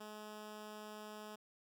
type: tone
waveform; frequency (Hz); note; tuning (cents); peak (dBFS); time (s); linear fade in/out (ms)
10% pulse; 212.4; G#3; +39; -40; 0-1.36; 10
effects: none